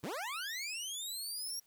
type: linear sweep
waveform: 20% pulse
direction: up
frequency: 103.9 to 5680 Hz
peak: -33 dBFS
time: 0.03-1.6 s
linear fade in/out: 10 ms
effects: white hiss -71 dBFS RMS until 1.66 s